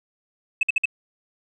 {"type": "tone bursts", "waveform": "sine", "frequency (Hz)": 2600, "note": "E7", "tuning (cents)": -24, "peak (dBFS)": -14, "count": 4, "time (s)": [0.61, 0.856], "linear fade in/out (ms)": 5, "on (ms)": 21, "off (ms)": 54, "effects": ["tanh soft clip ceiling -13 dBFS"]}